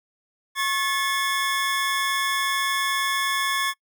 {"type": "tone pair together", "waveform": "25% pulse", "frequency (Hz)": [1089, 1728.7], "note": ["C#6", "A6"], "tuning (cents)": [-31, -31], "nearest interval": "minor sixth", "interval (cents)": 800, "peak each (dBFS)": -21, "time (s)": [0.55, 3.74], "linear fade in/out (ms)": 50, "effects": ["noise-tail reverb RT60 0.1 s tail -23 dB re dry"]}